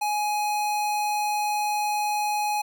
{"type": "tone", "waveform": "square", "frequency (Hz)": 837, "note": "G#5", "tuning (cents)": 13, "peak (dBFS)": -24, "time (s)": [0.01, 2.62], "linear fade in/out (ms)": 10, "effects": []}